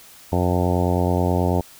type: harmonic tone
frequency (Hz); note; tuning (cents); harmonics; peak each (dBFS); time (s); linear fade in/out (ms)
89.3; F2; +39; 1 / 2 / 3 / 4 / 5 / 6 / 7 / 8 / 9 / 10; -21 / -24 / -26 / -27 / -28 / -29 / -29 / -30 / -31 / -31; 0.32-1.61; 5
effects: white hiss -46 dBFS RMS until 1.79 s